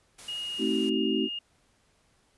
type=noise; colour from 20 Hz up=white; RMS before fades=-46 dBFS; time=0.18-0.9 s; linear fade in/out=10 ms
type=tone with pitch glide; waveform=sine; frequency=2867 to 2839 Hz; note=F7 to F7; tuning=+45 to +28 cents; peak=-32 dBFS; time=0.28-1.39 s; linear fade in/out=5 ms; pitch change=-17 cents; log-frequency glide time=0.42-0.82 s
type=chord; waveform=sine; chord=A diminished seventh; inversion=none; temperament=just; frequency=220 / 264 / 316.8 / 380.2 Hz; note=A3 / C4 / Eb4 / Gb4; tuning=0 / +16 / +31 / +47 cents; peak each=-30 dBFS; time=0.58-1.29 s; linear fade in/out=50 ms
effects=pink hiss -67 dBFS RMS until 2.37 s + resampled to 24000 Hz